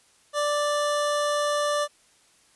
square tone pair together, 587.4 / 1174.7 Hz, D5 / D6, 0 / 0 cents, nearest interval octave, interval 1200 cents, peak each -25 / -28 dBFS, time 0.33-1.88 s, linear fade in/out 50 ms, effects white hiss -60 dBFS RMS until 2.55 s + resampled to 24000 Hz

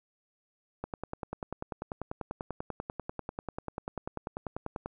click train, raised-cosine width 1 ms, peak -21 dBFS, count 42, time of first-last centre 0.84-4.86 s, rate 10.2 Hz, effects none

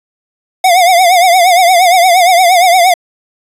square tone with vibrato, 718 Hz, F5, 48 cents sharp, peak -5 dBFS, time 0.64-2.94 s, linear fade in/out 5 ms, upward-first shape triangle, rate 8.6 Hz, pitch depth 120 cents each way, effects resampled to 32000 Hz

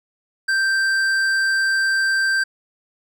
triangle tone with hard clipping, 1568 Hz, G6, in tune, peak -18 dBFS, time 0.48-2.44 s, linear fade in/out 10 ms, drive 13 dB, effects none

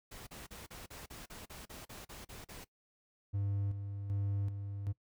pink noise bursts, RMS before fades -49 dBFS, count 13, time 0.11-2.646 s, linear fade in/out 10 ms, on 160 ms, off 38 ms
triangle tone with tremolo, 100 Hz, G2, 35 cents sharp, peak -30 dBFS, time 3.33-4.93 s, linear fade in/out 20 ms, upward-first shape square, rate 1.3 Hz, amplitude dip 55%
effects noise-tail reverb RT60 0.1 s tail -20 dB re dry

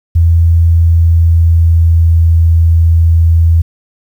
sine tone with pitch glide, 83.5 to 82.68 Hz, E2 to E2, +23 to +6 cents, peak -4 dBFS, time 0.15-3.62 s, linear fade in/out 10 ms, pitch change -17 cents, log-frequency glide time 0.69-2.24 s, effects 7-bit

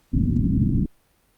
white low-pass noise, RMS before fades -20 dBFS, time 0.13-0.86 s, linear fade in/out 5 ms, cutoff 270 Hz, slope 48 dB/octave, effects pink hiss -63 dBFS RMS until 1.37 s + Opus 48 kbps

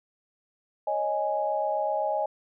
sine chord, C# suspended second, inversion none, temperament equal, 554.4 / 622.3 / 830.6 Hz, C#5 / D#5 / G#5, 0 / 0 / 0 cents, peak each -32 / -28 / -28 dBFS, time 0.87-2.26 s, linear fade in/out 5 ms, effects none

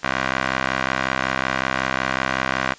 15% pulse tone with band-pass filter, 65.41 Hz, C2, in tune, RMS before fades -23 dBFS, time 0.03-2.74 s, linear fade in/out 10 ms, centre 1600 Hz, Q 1.3, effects white hiss -46 dBFS RMS until 2.78 s + resampled to 16000 Hz

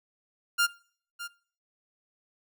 sawtooth tone with echo, 1400 Hz, F6, 4 cents sharp, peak -18 dBFS, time 0.58-0.67 s, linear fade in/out 20 ms, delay 610 ms, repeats 1, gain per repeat -14 dB, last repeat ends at 1.28 s, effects noise-tail reverb RT60 0.5 s tail -21 dB re dry

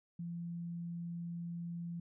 sine tone, 170.8 Hz, F3, 38 cents flat, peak -39 dBFS, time 0.19-2 s, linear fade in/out 5 ms, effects none

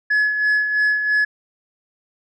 sine tone with tremolo, 1700 Hz, G#6, 40 cents sharp, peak -11 dBFS, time 0.1-1.25 s, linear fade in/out 10 ms, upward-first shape sine, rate 3 Hz, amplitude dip 60%, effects tanh soft clip ceiling -13 dBFS

